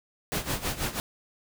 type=noise with tremolo; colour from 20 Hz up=pink; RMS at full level=-28 dBFS; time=0.32-1 s; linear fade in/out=0 ms; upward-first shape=sine; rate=6.2 Hz; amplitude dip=80%; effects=none